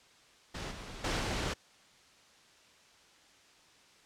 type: noise with level steps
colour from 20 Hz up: pink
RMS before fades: -40 / -45 / -32 / -34 dBFS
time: 0.54-1.54 s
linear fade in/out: 10 ms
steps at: 0.71 / 1.04 / 1.19 s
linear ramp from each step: 5 ms
effects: white hiss -61 dBFS RMS until 4.05 s + low-pass 6000 Hz 12 dB/octave